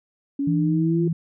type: exponential sweep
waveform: sine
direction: up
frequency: 277.2 to 349.2 Hz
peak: -21 dBFS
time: 0.39-1.08 s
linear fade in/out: 5 ms
type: tone with vibrato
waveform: sine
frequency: 164.81 Hz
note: E3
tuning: in tune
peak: -20 dBFS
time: 0.47-1.13 s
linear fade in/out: 5 ms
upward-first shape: triangle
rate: 4.5 Hz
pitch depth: 9 cents each way
effects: none